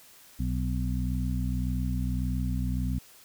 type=harmonic tone with a mistuned harmonic; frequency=61.74 Hz; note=B1; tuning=in tune; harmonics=1 / 2 / 3 / 4; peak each=-29 / -32 / -34 / -35 dBFS; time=0.39-2.99 s; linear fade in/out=10 ms; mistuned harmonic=4; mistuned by=+38 cents; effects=white hiss -54 dBFS RMS until 3.24 s